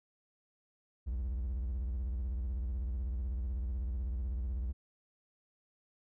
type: tone with vibrato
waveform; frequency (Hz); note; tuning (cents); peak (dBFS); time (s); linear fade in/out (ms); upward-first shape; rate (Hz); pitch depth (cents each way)
triangle; 62; B1; +7; -31; 1.06-4.73; 20; sine; 16; 240
effects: none